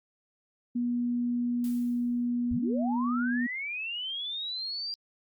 sine tone with pitch glide, 241.7 to 243.7 Hz, B3 to B3, -37 to -23 cents, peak -26 dBFS, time 0.75-3.47 s, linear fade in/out 10 ms, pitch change +14 cents, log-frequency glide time 2.63-3.25 s
blue noise with exponential decay, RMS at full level -45 dBFS, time 1.64-2.29 s, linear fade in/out 1 ms, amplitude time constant 140 ms
sine linear sweep, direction up, 51.3 to 4786 Hz, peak -32 dBFS, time 2.51-4.94 s, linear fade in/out 0 ms
effects Opus 48 kbps

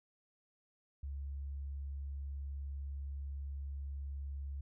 sine tone, 69.7 Hz, C#2, 10 cents sharp, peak -39 dBFS, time 1.03-4.61 s, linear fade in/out 5 ms, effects none

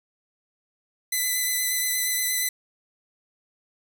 5% pulse tone with vibrato, 2008 Hz, B6, 28 cents sharp, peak -13 dBFS, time 1.12-2.49 s, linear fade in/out 5 ms, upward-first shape sine, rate 8.5 Hz, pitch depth 14 cents each way, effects none

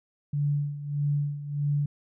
sine tone with tremolo, 144.9 Hz, D3, 23 cents flat, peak -22 dBFS, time 0.33-1.86 s, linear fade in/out 5 ms, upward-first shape sine, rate 1.6 Hz, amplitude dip 75%, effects none

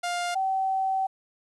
sawtooth / sine tone pair in turn, 703 / 766.6 Hz, F5 / G5, +11 / -39 cents, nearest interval minor second, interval 150 cents, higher second, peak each -23 dBFS, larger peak neither, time 0.03-0.35 / 0.35-1.07 s, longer second, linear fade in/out 10 ms, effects resampled to 24000 Hz + 10-bit

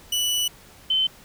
sawtooth / sine tone pair in turn, 2960 / 3069 Hz, F#7 / G7, 0 / -37 cents, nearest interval minor second, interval 63 cents, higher second, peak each -18 dBFS, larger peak neither, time 0.12-0.48 / 0.9-1.07 s, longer first, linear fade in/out 5 ms, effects pink hiss -49 dBFS RMS until 1.24 s

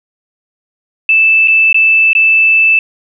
sine tone with dropouts, 2637 Hz, E7, in tune, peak -5 dBFS, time 1.09-2.79 s, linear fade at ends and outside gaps 2 ms, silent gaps 1.475-1.481 / 1.728-1.744 / 2.132-2.151 s, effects none

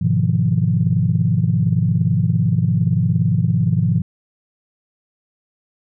sine chord, F half-diminished seventh, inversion first, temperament just, 104.77 / 125.72 / 157.15 / 174.61 Hz, Ab2 / Cb3 / Eb3 / F3, +16 / +31 / +18 / 0 cents, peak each -19 dBFS, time 0.01-4.02 s, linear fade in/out 10 ms, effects tanh soft clip ceiling -3 dBFS

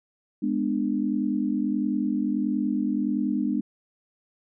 sine chord, G# diminished, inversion none, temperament just, 207.7 / 249.2 / 299 Hz, G#3 / B3 / D4, 0 / +16 / +31 cents, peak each -27 / -27 / -27 dBFS, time 0.42-3.61 s, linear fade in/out 10 ms, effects none

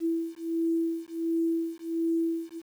sine beating tone pair, 330 / 331.4 Hz, E4 / E4, +2 / +9 cents, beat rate 1.4 Hz, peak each -29 / -29 dBFS, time 0-2.62 s, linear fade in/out 50 ms, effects 9-bit

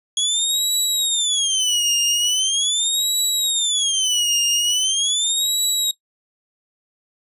25% pulse tone with vibrato, 3322 Hz, G#7, in tune, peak -13 dBFS, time 0.17-5.91 s, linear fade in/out 2 ms, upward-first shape sine, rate 0.41 Hz, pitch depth 280 cents each way, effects noise-tail reverb RT60 0.1 s tail -17 dB re dry + resampled to 32000 Hz

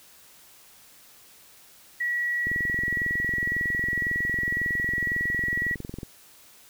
sine tone, 1927 Hz, B6, 43 cents flat, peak -24 dBFS, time 2-5.75 s, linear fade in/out 10 ms
click train, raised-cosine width 3 ms, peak -22 dBFS, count 79, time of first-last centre 2.47-6.032 s, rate 21.9 Hz
effects white hiss -53 dBFS RMS until 6.69 s

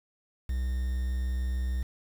triangle tone with quantisation, 63.2 Hz, B1, 41 cents sharp, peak -25 dBFS, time 0.49-1.83 s, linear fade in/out 5 ms, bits 8, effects none

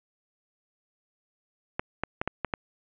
clicks, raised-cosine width 0.5 ms, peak -12 dBFS, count 6, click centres 1.795 / 2.036 / 2.215 / 2.276 / 2.447 / 2.538 s, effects resampled to 8000 Hz + 7-bit

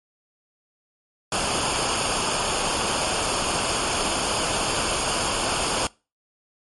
pink noise with comb filter, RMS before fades -24 dBFS, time 1.32-5.87 s, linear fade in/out 2 ms, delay 0.51 ms, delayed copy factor -0.65, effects noise-tail reverb RT60 0.3 s tail -24 dB re dry + MP3 48 kbps

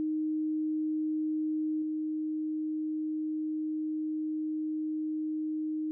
sine tone with level steps, 310 Hz, D#4, 6 cents flat, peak -28 / -30 dBFS, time 0-5.91 s, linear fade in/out 0 ms, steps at 1.82 s, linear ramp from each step 2 ms, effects none

